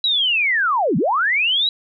sine linear two-way sweep, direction down then up, 3951 to 138.4 to 3951 Hz, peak -15 dBFS, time 0.04-1.69 s, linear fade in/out 2 ms, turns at 0.97 s, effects none

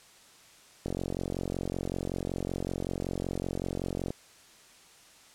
click train, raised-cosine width 2 ms, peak -19 dBFS, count 148, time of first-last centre 0.86-4.105 s, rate 45.3 Hz, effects white hiss -56 dBFS RMS until 5.34 s + low-pass 9000 Hz 12 dB/octave

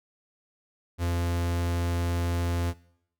45% pulse tone, 86.2 Hz, F2, 22 cents flat, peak -25 dBFS, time 0.98-2.74 s, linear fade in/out 50 ms, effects noise-tail reverb RT60 0.7 s tail -20 dB re dry

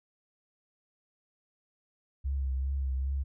sine tone with vibrato, 67.1 Hz, C2, 44 cents sharp, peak -28 dBFS, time 2.24-3.24 s, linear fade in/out 20 ms, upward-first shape triangle, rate 2.5 Hz, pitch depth 53 cents each way, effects none

